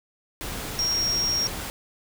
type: tone in noise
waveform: sine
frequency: 5588 Hz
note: F8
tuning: in tune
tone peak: -22 dBFS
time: 0.79-1.47 s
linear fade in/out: 0 ms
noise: pink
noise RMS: -33 dBFS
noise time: 0.41-1.7 s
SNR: +8 dB
effects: none